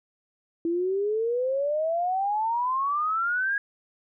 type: exponential sweep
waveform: sine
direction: up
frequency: 329.6 to 1661.2 Hz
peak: -23 dBFS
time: 0.65-3.58 s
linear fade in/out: 2 ms
effects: none